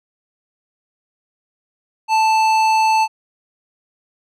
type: tone with tanh clipping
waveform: sine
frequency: 880 Hz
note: A5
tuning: in tune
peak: -14 dBFS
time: 2.08-3.08 s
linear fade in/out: 50 ms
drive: 15 dB
effects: none